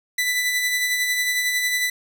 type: tone with tremolo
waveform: sawtooth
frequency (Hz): 1988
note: B6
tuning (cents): +11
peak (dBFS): -15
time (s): 0.18-1.9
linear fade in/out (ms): 5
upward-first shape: sine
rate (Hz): 11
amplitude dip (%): 35
effects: none